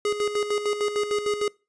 square tone with tremolo, 415.4 Hz, G#4, in tune, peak -22 dBFS, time 0.05-1.48 s, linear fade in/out 2 ms, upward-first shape square, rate 6.6 Hz, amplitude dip 60%, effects noise-tail reverb RT60 0.3 s tail -25 dB re dry + resampled to 22050 Hz

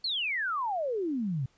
sine exponential sweep, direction down, 4427 to 123.3 Hz, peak -28 dBFS, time 0.04-1.46 s, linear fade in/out 5 ms, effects pink hiss -67 dBFS RMS until 1.57 s + resampled to 16000 Hz

